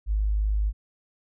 sine tone, 51.91 Hz, G#1, in tune, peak -21 dBFS, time 0.06-0.73 s, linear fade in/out 50 ms, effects none

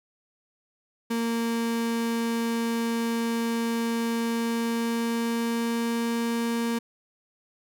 35% pulse tone with pitch glide, 231 to 232.6 Hz, A#3 to A#3, -16 to -4 cents, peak -23 dBFS, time 1.1-6.79 s, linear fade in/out 10 ms, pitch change +12 cents, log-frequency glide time 4.21-6.12 s, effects none

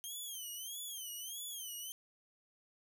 10% pulse tone with vibrato, 3155 Hz, G7, 10 cents sharp, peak -35 dBFS, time 0.04-1.92 s, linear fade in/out 0 ms, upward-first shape sine, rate 1.6 Hz, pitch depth 150 cents each way, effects none

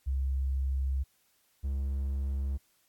sine / triangle tone pair in turn, 66.9 / 68.31 Hz, C2 / C#2, +39 / -25 cents, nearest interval unison, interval 36 cents, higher second, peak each -27 dBFS, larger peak neither, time 0.06-1.04 / 1.63-2.58 s, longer first, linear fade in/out 20 ms, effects white hiss -70 dBFS RMS until 2.88 s + AAC 64 kbps

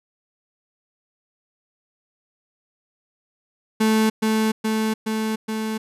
35% pulse tone with echo, 218.9 Hz, A3, 9 cents flat, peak -14 dBFS, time 3.8-4.1 s, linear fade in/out 10 ms, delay 420 ms, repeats 4, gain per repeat -2 dB, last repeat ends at 5.78 s, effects resampled to 32000 Hz

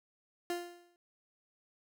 30% pulse tone with exponential decay, 349.2 Hz, F4, in tune, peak -29 dBFS, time 0.5-0.96 s, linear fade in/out 1 ms, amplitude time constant 100 ms, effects none

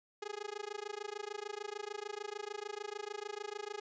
sawtooth tone with amplitude modulation, 415.7 Hz, G#4, 2 cents sharp, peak -33 dBFS, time 0.22-3.8 s, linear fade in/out 5 ms, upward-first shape sine, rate 26.7 Hz, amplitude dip 100%, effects resampled to 16000 Hz

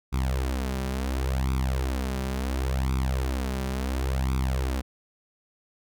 sawtooth tone with flanger, 65.41 Hz, C2, in tune, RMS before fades -27 dBFS, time 0.12-4.82 s, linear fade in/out 20 ms, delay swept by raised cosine 0.83 to 5.13 ms, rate 0.71 Hz, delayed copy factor +0.85, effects none

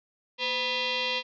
sine tone with frequency modulation, 233.1 Hz, A#3, in tune, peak -26 dBFS, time 0.38-1.23 s, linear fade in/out 50 ms, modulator 743 Hz, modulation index 5.3, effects none

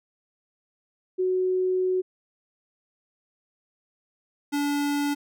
sine / square tone pair in turn, 370 / 288 Hz, F#4 / D4, 0 / -34 cents, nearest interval major third, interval 434 cents, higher first, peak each -21 / -24 dBFS, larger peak first, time 1.18-2.02 / 4.52-5.15 s, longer first, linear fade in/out 20 ms, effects none

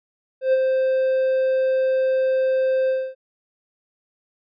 triangle tone with ADSR envelope, 523.3 Hz, C5, in tune, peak -11 dBFS, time 0.41-3.15 s, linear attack 120 ms, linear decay 32 ms, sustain -4 dB, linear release 260 ms, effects resampled to 11025 Hz

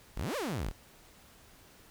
sawtooth exponential two-way sweep, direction up then down, 32.38 to 622.3 to 32.38 Hz, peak -29 dBFS, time 0.16-0.72 s, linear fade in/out 20 ms, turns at 0.36 s, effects pink hiss -58 dBFS RMS until 1.9 s

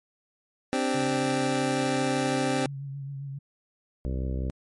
25% pulse chord, C suspended second, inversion none, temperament just, 261.6 / 294.3 / 392.4 Hz, C4 / D4 / G4, 0 / +4 / +2 cents, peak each -23 / -27 / -28 dBFS, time 0.73-2.66 s, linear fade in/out 0 ms
sine tone with vibrato, 138.59 Hz, C#3, in tune, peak -33 dBFS, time 0.94-3.39 s, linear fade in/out 10 ms, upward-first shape triangle, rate 7.5 Hz, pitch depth 43 cents each way
harmonic tone, 64.8 Hz, C2, 16 cents flat, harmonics 1 / 2 / 3 / 4 / 5 / 6 / 7 / 8 / 9, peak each -28 / -34 / -38 / -40 / -42 / -44 / -45 / -46 / -47 dBFS, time 4.05-4.5 s, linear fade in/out 0 ms
effects MP3 48 kbps

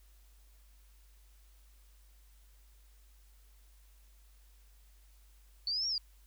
sine linear two-way sweep, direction up then down, 4435 to 5630 to 4671 Hz, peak -31 dBFS, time 5.67-5.98 s, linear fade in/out 2 ms, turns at 5.88 s, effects added 50 Hz sine -58 dBFS peak until 6.26 s + white hiss -69 dBFS RMS until 6.26 s

